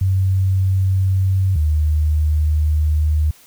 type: tone pair in turn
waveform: sine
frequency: 94.9 / 76.5 Hz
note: F#2 / D#2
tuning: +44 / -29 cents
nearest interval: major third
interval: 373 cents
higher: first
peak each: -13 dBFS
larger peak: neither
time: 0.01-1.56 / 1.56-3.31 s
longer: second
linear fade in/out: 5 ms
effects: white hiss -48 dBFS RMS until 3.46 s